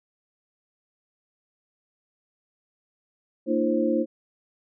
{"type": "tone cluster", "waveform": "sine", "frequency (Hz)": [231.4, 301.8, 339.5, 529], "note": ["A#3", "D4", "F4", "C5"], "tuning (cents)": [-13, 47, -49, 19], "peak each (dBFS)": -26, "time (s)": [3.46, 4.06], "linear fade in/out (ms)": 50, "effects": []}